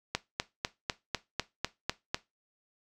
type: click train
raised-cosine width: 0.2 ms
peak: -11 dBFS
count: 9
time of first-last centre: 0.15-2.145 s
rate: 4.01 Hz
effects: noise-tail reverb RT60 0.2 s tail -17 dB re dry